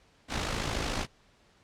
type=noise with amplitude modulation; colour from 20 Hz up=pink; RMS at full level=-29 dBFS; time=0.28-1.07 s; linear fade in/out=50 ms; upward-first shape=sine; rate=53.6 Hz; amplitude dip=55%; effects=pink hiss -63 dBFS RMS until 1.63 s + low-pass 6000 Hz 12 dB/octave